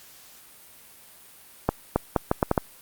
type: accelerating click train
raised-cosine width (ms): 1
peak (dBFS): -5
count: 7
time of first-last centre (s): 1.69-2.578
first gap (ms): 270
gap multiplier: 0.75
effects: white hiss -50 dBFS RMS until 2.81 s + Opus 48 kbps